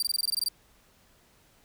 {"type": "tone bursts", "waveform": "sawtooth", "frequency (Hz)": 4699, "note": "D8", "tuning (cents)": 0, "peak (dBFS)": -22, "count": 11, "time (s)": [0, 0.485], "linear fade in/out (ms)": 2, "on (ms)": 25, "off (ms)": 21, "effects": ["pink hiss -62 dBFS RMS until 1.64 s"]}